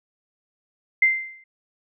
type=tone with exponential decay; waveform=sine; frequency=2084 Hz; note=C7; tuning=7 cents flat; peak=-11 dBFS; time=1.02-1.44 s; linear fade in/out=5 ms; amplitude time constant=91 ms; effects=none